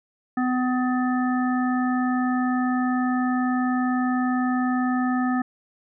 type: harmonic tone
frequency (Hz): 252.1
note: B3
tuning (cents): +36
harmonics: 1 / 3 / 5 / 7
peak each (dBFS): -21 / -29 / -31 / -33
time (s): 0.37-5.42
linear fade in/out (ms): 5
effects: none